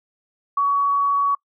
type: tone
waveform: sine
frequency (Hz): 1127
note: C#6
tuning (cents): +28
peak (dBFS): -16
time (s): 0.57-1.35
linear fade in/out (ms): 5
effects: noise-tail reverb RT60 0.1 s tail -25 dB re dry